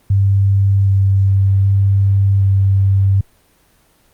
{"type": "tone with vibrato", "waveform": "sine", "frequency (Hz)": 98, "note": "G2", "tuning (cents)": 0, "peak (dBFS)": -9, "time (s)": [0.1, 3.21], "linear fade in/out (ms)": 5, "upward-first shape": "square", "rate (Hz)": 0.65, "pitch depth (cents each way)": 9, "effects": ["pink hiss -54 dBFS RMS until 4.13 s", "Opus 24 kbps"]}